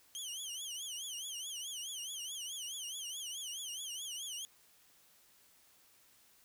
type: tone with vibrato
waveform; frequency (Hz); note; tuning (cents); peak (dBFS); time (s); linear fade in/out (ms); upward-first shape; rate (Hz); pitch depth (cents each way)
20% pulse; 3107; G7; -16; -35; 0.15-4.45; 0; triangle; 4.7; 190
effects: white hiss -66 dBFS RMS until 6.44 s